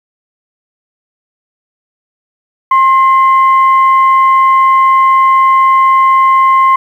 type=tone with frequency modulation; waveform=sine; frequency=1064 Hz; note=C6; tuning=29 cents sharp; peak=-4 dBFS; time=2.71-6.76 s; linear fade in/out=5 ms; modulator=992 Hz; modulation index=0.41; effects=high-pass 400 Hz 12 dB/octave + 7-bit